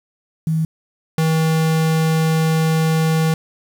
sine / square tone pair in turn, 160 / 160 Hz, D#3 / D#3, +49 / +49 cents, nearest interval unison, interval 0 cents, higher neither, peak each -15 dBFS, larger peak neither, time 0.47-0.65 / 1.18-3.34 s, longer second, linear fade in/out 2 ms, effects 7-bit

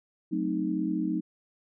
sine chord, F# diminished seventh, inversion none, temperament equal, 185 / 220 / 261.6 / 311.1 Hz, F#3 / A3 / C4 / Eb4, 0 / 0 / 0 / 0 cents, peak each -32 / -34 / -34 / -29 dBFS, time 0.31-1.21 s, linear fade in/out 20 ms, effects none

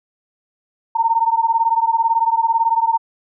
sine beating tone pair, 906 / 924 Hz, A#5 / A#5, -50 / -16 cents, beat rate 18 Hz, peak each -16 / -17 dBFS, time 0.95-2.98 s, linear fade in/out 10 ms, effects none

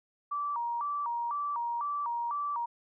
sine tone with vibrato, 1046.5 Hz, C6, in tune, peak -30 dBFS, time 0.31-2.66 s, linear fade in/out 10 ms, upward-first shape square, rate 2 Hz, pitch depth 180 cents each way, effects none

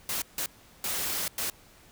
white noise bursts at uneven times, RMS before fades -31 dBFS, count 4, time 0.09-0.22 / 0.38-0.46 / 0.84-1.28 / 1.38-1.5 s, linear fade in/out 2 ms, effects pink hiss -56 dBFS RMS until 1.91 s

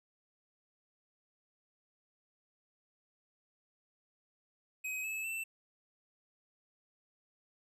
square tone with pitch steps, 2528 / 2598 / 2669 Hz, D#7 / E7 / E7, +27 / -26 / +21 cents, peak -37 dBFS, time 4.84-5.44 s, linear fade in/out 10 ms, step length 200 ms, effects none

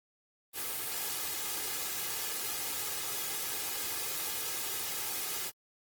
white noise with comb filter, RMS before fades -36 dBFS, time 0.53-5.52 s, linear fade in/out 50 ms, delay 2.4 ms, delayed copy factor +0.55, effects high-pass 100 Hz 12 dB/octave + Opus 24 kbps

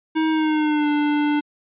square tone with pitch glide, 316.6 to 295.4 Hz, D#4 to D4, +30 to +10 cents, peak -18 dBFS, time 0.15-1.41 s, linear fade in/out 20 ms, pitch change -120 cents, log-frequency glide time 0.3-0.89 s, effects resampled to 8000 Hz

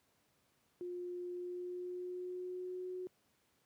sine tone with pitch glide, 355.6 to 366.4 Hz, F4 to F#4, +31 to -17 cents, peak -40 dBFS, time 0.81-3.07 s, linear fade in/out 0 ms, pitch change +52 cents, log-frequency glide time 1.33-2.88 s, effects pink hiss -75 dBFS RMS until 3.65 s + high-pass 100 Hz 12 dB/octave

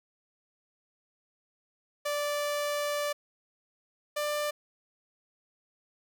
sawtooth tone pair in turn, 585 / 592.5 Hz, D5 / D5, -7 / +15 cents, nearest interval unison, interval 22 cents, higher second, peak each -25 dBFS, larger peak neither, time 2.05-3.13 / 4.16-4.51 s, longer first, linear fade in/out 10 ms, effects none

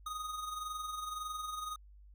square tone with amplitude modulation, 1244 Hz, D#6, 1 cent flat, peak -37 dBFS, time 0.06-1.76 s, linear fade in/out 5 ms, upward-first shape sine, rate 21.8 Hz, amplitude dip 50%, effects added 50 Hz sine -54 dBFS peak until 2.14 s

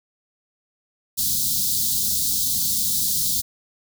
white band-stop noise, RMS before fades -22 dBFS, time 1.17-3.42 s, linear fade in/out 20 ms, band 250 to 3700 Hz, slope 48 dB/octave, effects none

